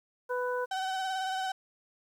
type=harmonic tone; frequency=496.6 Hz; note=B4; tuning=9 cents sharp; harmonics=1 / 2 / 3; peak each=-31 / -35 / -37 dBFS; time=0.29-0.66 s; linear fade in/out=20 ms
type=tone with vibrato; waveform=35% pulse; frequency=759 Hz; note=F#5; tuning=44 cents sharp; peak=-29 dBFS; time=0.71-1.52 s; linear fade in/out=5 ms; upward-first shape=sine; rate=18 Hz; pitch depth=29 cents each way
effects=low-pass 7000 Hz 12 dB/octave + 10-bit